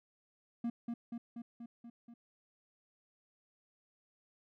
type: tone with echo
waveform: triangle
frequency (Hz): 234.8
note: A#3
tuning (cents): +13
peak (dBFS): -31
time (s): 0.64-0.7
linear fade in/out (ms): 5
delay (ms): 240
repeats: 6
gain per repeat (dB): -3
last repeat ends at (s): 2.14
effects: none